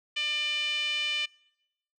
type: tone with band-pass filter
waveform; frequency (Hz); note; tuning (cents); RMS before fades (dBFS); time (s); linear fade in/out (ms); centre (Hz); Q
5% pulse; 597; D5; +28; -30; 0.16-1.26; 10; 2700; 8.2
effects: noise-tail reverb RT60 0.9 s tail -26 dB re dry